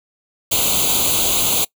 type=noise with comb filter; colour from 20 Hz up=white; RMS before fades=-17 dBFS; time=0.51-1.65 s; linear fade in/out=10 ms; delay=0.28 ms; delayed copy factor=+1; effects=noise-tail reverb RT60 0.1 s tail -23 dB re dry